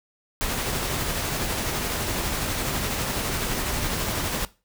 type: noise with tremolo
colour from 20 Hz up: pink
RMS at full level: -26 dBFS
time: 0.41-4.45 s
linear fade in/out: 0 ms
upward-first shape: sine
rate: 12 Hz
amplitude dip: 25%
effects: noise-tail reverb RT60 0.3 s tail -19 dB re dry